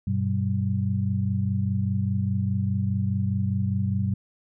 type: tone cluster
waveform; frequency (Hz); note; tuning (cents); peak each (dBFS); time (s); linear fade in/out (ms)
sine; 98.3 / 123.2 / 192.8; G2 / B2 / G3; +5 / -4 / -28; -25 / -28 / -27; 0.07-4.14; 5
effects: none